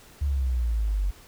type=exponential sweep; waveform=sine; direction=down; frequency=73.42 to 46.25 Hz; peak=-22 dBFS; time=0.21-1.11 s; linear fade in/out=10 ms; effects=pink hiss -51 dBFS RMS until 1.27 s